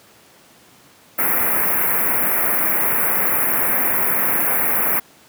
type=band-stop noise; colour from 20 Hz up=white; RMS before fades=-18 dBFS; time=1.18-5 s; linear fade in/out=10 ms; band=2300 to 11000 Hz; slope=48 dB/octave; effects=pink hiss -49 dBFS RMS until 5.28 s + high-pass 150 Hz 12 dB/octave